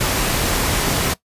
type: noise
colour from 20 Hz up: pink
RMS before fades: -19 dBFS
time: 0-1.14 s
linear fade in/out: 10 ms
effects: noise-tail reverb RT60 0.1 s tail -18 dB re dry + resampled to 32000 Hz